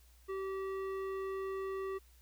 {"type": "tone with low-pass filter", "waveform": "square", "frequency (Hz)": 385.5, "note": "G4", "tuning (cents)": -29, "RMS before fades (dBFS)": -39, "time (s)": [0.28, 1.99], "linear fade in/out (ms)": 20, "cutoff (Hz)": 1700, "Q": 0.99, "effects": ["added 60 Hz sine -60 dBFS peak until 2.21 s", "white hiss -68 dBFS RMS until 2.21 s"]}